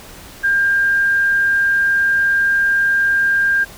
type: tone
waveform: sine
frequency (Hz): 1600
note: G6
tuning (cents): +35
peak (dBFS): -12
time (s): 0.43-3.65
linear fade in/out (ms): 20
effects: pink hiss -38 dBFS RMS until 3.77 s